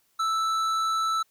sine tone with tanh clipping, 1318.5 Hz, E6, in tune, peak -25 dBFS, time 0.19-1.23 s, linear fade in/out 10 ms, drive 12 dB, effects white hiss -68 dBFS RMS until 1.3 s

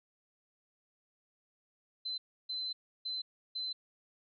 sine tone bursts at uneven times, 4056 Hz, B7, 45 cents sharp, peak -35 dBFS, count 4, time 2.05-2.18 / 2.49-2.73 / 3.05-3.22 / 3.55-3.73 s, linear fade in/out 10 ms, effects none

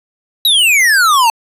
square exponential sweep, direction down, 3951 to 874 Hz, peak -8 dBFS, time 0.45-1.3 s, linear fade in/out 2 ms, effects resampled to 32000 Hz

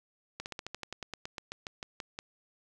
slowing click train, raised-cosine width 0.2 ms, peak -21 dBFS, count 17, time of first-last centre 0.4-2.189 s, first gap 59 ms, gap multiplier 1.08, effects none

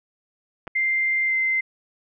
clicks, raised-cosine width 0.5 ms, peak -24 / -18 dBFS, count 2, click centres 0.671 / 0.677 s
sine tone with pitch glide, 2093 to 2075 Hz, C7 to C7, 0 to -15 cents, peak -19 dBFS, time 0.75-1.61 s, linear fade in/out 10 ms, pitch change -15 cents, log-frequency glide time 1.26-1.33 s
effects none

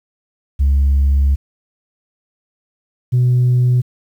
sine tone pair in turn, 69.3 / 124.45 Hz, C#2 / B2, 0 / +14 cents, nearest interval minor seventh, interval 1014 cents, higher second, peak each -8 dBFS, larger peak neither, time 0.59-1.36 / 3.12-3.82 s, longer first, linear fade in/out 20 ms, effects tanh soft clip ceiling -8 dBFS + 8-bit

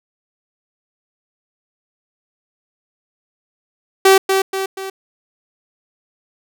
sawtooth tone with echo, 385.2 Hz, G4, 30 cents flat, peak -3 dBFS, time 4.05-4.18 s, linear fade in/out 5 ms, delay 240 ms, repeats 3, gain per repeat -6 dB, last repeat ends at 4.9 s, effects none

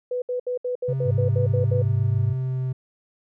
sine tone bursts, 496.2 Hz, B4, 8 cents sharp, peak -23 dBFS, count 10, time 0.11-1.822 s, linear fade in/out 5 ms, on 110 ms, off 68 ms
triangle tone with pitch glide, 133.6 to 129.2 Hz, C3 to C3, +36 to -21 cents, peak -21 dBFS, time 0.88-2.73 s, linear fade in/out 10 ms, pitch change -57 cents, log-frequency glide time 0.99-2.62 s
sine tone with vibrato, 103.83 Hz, G#2, in tune, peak -20 dBFS, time 1.04-2.35 s, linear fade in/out 50 ms, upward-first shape triangle, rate 8.4 Hz, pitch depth 34 cents each way
effects none

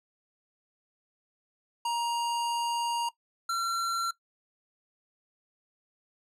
square tone pair in turn, 941 / 1361.8 Hz, A#5 / F6, +16 / -44 cents, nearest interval tritone, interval 640 cents, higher second, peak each -28 dBFS, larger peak neither, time 1.85-3.09 / 3.49-4.11 s, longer first, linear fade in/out 5 ms, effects noise-tail reverb RT60 0.1 s tail -18 dB re dry + low-pass 11000 Hz 12 dB/octave

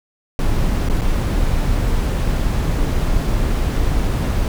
brown noise with dropouts, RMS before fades -17 dBFS, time 0.39-4.48 s, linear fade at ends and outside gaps 1 ms, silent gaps 0.888-0.898 / 1.011-1.017 s, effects none

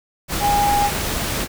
sine tone in noise, 818 Hz, G#5, 26 cents flat, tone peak -15 dBFS, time 0.4-0.91 s, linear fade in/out 50 ms, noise pink, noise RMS -23 dBFS, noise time 0.28-1.48 s, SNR +5 dB, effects none

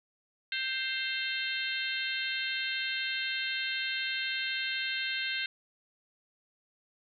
harmonic tone with a mistuned harmonic, 524 Hz, C5, 2 cents sharp, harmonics 3 / 4 / 5 / 6 / 7 / 8, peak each -36 / -37 / -38 / -39 / -39 / -40 dBFS, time 0.52-5.46 s, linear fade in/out 2 ms, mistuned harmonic 5, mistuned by +44 cents, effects none

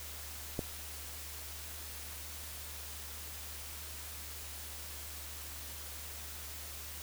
click, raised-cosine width 2 ms, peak -20 dBFS, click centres 0.592 s, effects added 74 Hz sine -49 dBFS peak until 7.02 s + white hiss -46 dBFS RMS until 7.02 s

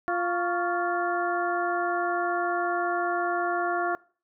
harmonic tone with a mistuned harmonic, 349.2 Hz, F4, in tune, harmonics 1 / 2 / 3 / 4 / 5, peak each -30 / -28 / -32 / -31 / -37 dBFS, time 0.08-3.95 s, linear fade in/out 0 ms, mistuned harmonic 3, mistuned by +110 cents, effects noise-tail reverb RT60 0.4 s tail -22 dB re dry

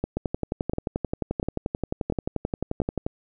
two click trains, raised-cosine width 2 ms, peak -12 / -12 dBFS, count 34 / 5, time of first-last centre 0.17-3.065 / 0.04-2.818 s, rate 11.4 / 1.44 Hz, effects none

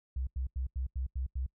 sine tone bursts, 64.5 Hz, C2, 24 cents flat, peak -31 dBFS, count 7, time 0.16-1.464 s, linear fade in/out 5 ms, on 110 ms, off 89 ms, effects noise-tail reverb RT60 0.1 s tail -23 dB re dry

